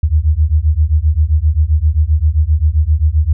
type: beating tone pair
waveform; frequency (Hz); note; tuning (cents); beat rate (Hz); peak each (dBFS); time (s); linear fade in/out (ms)
sine; 73.42 / 81.02; D2 / E2; 0 / -29; 7.6; -12; 0.03-3.33; 5
effects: none